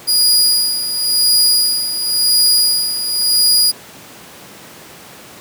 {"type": "tone with tremolo", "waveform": "sawtooth", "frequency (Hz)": 4888, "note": "D#8", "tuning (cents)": -32, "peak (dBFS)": -6, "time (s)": [0.07, 3.72], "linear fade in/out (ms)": 20, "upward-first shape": "sine", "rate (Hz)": 0.94, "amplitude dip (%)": 65, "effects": ["pink hiss -37 dBFS RMS until 5.4 s", "high-pass 150 Hz 12 dB/octave"]}